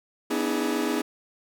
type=chord; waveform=40% pulse; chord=E dominant seventh; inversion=second; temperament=equal with one note detuned; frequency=246.9 / 293.7 / 321.7 / 415.3 Hz; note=B3 / D4 / E4 / G#4; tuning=0 / 0 / -42 / 0 cents; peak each=-29 dBFS; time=0.3-1.02 s; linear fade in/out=10 ms; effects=none